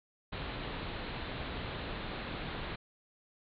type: low-pass noise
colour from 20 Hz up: pink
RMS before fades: -40 dBFS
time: 0.32-2.76 s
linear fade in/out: 10 ms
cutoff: 4200 Hz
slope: 96 dB/octave
effects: none